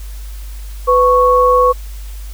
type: tone pair together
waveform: sine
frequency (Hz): 500 / 1107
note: B4 / C#6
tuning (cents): +21 / -3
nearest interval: octave + major second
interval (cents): 1376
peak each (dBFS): -10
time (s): 0.87-1.73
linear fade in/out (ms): 20
effects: added 50 Hz sine -25 dBFS peak until 2.33 s + white hiss -41 dBFS RMS until 2.33 s